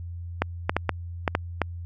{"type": "clicks", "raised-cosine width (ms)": 0.5, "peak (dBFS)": -6, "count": 7, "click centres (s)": [0.42, 0.695, 0.766, 0.893, 1.278, 1.351, 1.617], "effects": ["added 86 Hz sine -33 dBFS peak until 1.85 s"]}